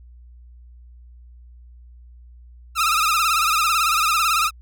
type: tone with vibrato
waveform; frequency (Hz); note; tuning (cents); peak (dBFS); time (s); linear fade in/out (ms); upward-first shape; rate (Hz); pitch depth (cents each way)
sawtooth; 1284; E6; -46; -13; 2.75-4.51; 50; sine; 18; 100
effects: added 60 Hz sine -42 dBFS peak until 4.61 s